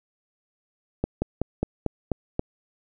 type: slowing click train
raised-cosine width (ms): 2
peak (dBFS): -10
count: 7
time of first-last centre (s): 1.04-2.394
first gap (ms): 180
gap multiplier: 1.09
effects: none